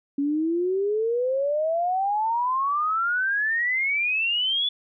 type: exponential sweep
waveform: sine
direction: up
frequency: 277.2 to 3469 Hz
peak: -21 dBFS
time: 0.18-4.69 s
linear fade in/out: 5 ms
effects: none